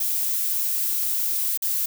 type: noise with dropouts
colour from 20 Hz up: violet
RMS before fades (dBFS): -24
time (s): 0-1.86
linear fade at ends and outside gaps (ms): 5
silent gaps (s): 1.575-1.621
effects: none